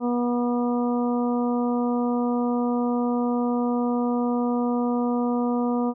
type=harmonic tone; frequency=242.2 Hz; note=B3; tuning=34 cents flat; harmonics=1 / 2 / 3 / 4 / 5; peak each=-22 / -28 / -32 / -34 / -36 dBFS; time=0-5.94 s; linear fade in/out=50 ms; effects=none